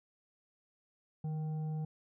sine tone with frequency modulation, 154.3 Hz, D#3, 14 cents flat, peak -34 dBFS, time 1.24-1.85 s, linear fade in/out 5 ms, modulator 626 Hz, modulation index 0.23, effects none

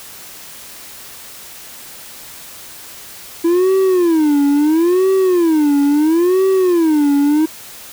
triangle tone with vibrato, 329.6 Hz, E4, in tune, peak -8 dBFS, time 3.44-7.46 s, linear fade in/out 10 ms, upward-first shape sine, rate 0.74 Hz, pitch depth 260 cents each way, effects white hiss -35 dBFS RMS until 7.92 s

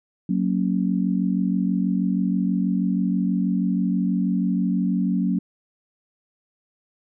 sine chord, F# major, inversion none, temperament just, 185 / 231.2 / 277.5 Hz, F#3 / A#3 / C#4, 0 / -14 / +2 cents, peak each -21 / -25 / -26 dBFS, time 0.29-5.39 s, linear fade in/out 5 ms, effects none

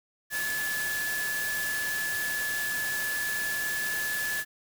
sine tone in noise, 1720 Hz, A6, 40 cents flat, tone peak -29 dBFS, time 0.3-4.45 s, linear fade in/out 50 ms, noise white, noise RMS -35 dBFS, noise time 0.3-4.45 s, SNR +3 dB, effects none

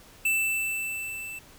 square tone with level ramp, 2653 Hz, E7, 10 cents sharp, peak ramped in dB -22 to -37 dBFS, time 0.25-1.39 s, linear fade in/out 5 ms, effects pink hiss -52 dBFS RMS until 1.58 s

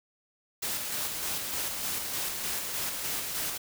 white noise with tremolo, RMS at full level -32 dBFS, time 0.62-3.58 s, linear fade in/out 10 ms, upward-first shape square, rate 3.3 Hz, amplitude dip 30%, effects none

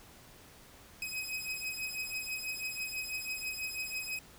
sawtooth beating tone pair, 2528 / 2534.1 Hz, D#7 / D#7, +27 / +31 cents, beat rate 6.1 Hz, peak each -36 / -36 dBFS, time 1.02-4.19 s, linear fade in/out 2 ms, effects pink hiss -56 dBFS RMS until 4.38 s

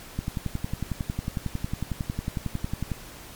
click train, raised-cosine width 5 ms, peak -15 dBFS, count 31, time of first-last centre 0.19-2.917 s, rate 11 Hz, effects pink hiss -44 dBFS RMS until 3.35 s + MP3 96 kbps

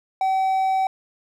triangle tone, 764 Hz, G5, 45 cents flat, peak -16 dBFS, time 0.21-0.87 s, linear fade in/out 2 ms, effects none

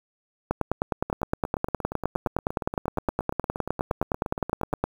two click trains, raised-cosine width 1 ms, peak -16 / -9 dBFS, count 32 / 43, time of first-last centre 1.1-4.73 / 0.51-4.84 s, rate 8.54 / 9.7 Hz, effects 7-bit

